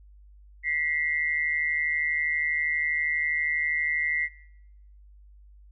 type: tone pair together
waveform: sine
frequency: 1947.6 / 2100 Hz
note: B6 / C7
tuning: -25 / +6 cents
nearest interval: minor second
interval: 131 cents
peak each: -27 dBFS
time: 0.63-4.29 s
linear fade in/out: 50 ms
effects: noise-tail reverb RT60 0.8 s tail -21 dB re dry + added 50 Hz sine -49 dBFS peak until 5.71 s